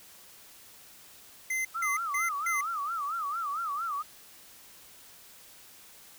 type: tone bursts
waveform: square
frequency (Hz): 2066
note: C7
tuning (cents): -22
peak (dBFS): -29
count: 4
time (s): 1.5-2.61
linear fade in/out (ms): 5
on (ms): 150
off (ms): 170
type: tone with vibrato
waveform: sine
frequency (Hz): 1244.5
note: D#6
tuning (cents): 0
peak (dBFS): -30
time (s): 1.74-4.03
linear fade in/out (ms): 20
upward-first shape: sine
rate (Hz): 4.4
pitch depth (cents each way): 180
effects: white hiss -53 dBFS RMS until 6.18 s